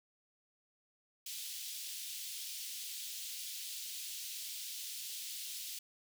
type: high-pass noise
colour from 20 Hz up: pink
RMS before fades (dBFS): -44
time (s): 1.26-5.79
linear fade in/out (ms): 5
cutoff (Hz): 3100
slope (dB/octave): 24
effects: none